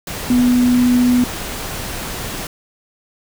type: tone in noise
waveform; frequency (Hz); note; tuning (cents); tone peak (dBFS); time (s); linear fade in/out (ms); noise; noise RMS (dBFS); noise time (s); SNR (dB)
sine; 246.7; B3; -2; -10; 0.3-1.24; 2; pink; -26; 0.07-2.47; +13
effects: none